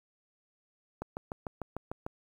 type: click train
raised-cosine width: 1 ms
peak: -22 dBFS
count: 8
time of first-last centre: 1.02-2.065 s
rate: 6.7 Hz
effects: 9-bit